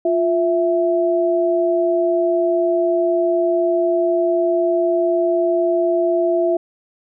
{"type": "tone pair together", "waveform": "sine", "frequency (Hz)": [350.2, 661], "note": ["F4", "E5"], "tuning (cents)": [5, 5], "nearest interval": "major seventh", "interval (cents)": 1100, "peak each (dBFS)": -17, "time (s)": [0.05, 6.57], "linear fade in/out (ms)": 5, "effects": []}